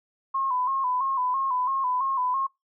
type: tone with vibrato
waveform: sine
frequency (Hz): 1039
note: C6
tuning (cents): -12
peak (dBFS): -23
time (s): 0.34-2.47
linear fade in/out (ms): 10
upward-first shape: square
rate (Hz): 3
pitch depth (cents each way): 64
effects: noise-tail reverb RT60 0.2 s tail -22 dB re dry